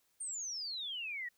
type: exponential sweep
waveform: sine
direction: down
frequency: 8980 to 1864.7 Hz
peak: -38 dBFS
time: 0.2-1.29 s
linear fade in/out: 10 ms
effects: white hiss -75 dBFS RMS until 1.37 s